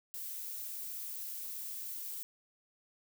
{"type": "noise", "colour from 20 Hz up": "violet", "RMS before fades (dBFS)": -42, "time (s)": [0.14, 2.23], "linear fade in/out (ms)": 0, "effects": []}